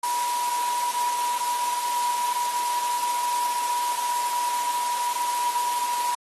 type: tone in noise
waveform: sine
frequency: 970 Hz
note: B5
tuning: 31 cents flat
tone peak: -23 dBFS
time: 0.03-6.15 s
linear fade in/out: 5 ms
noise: white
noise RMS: -32 dBFS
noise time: 0.03-6.15 s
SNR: +6 dB
effects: high-pass 400 Hz 12 dB/octave + AAC 32 kbps